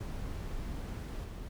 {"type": "noise with level steps", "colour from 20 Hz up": "brown", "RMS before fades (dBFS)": [-39, -42], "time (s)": [0, 1.49], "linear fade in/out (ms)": 10, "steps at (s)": 1.24, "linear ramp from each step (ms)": 5, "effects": []}